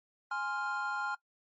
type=chord; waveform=triangle; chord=F minor; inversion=first; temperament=equal; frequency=830.6 / 1046.5 / 1396.9 Hz; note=Ab5 / C6 / F6; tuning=0 / 0 / 0 cents; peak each=-36 / -38 / -33 dBFS; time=0.31-1.15 s; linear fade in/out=5 ms; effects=noise-tail reverb RT60 0.1 s tail -21 dB re dry + MP3 32 kbps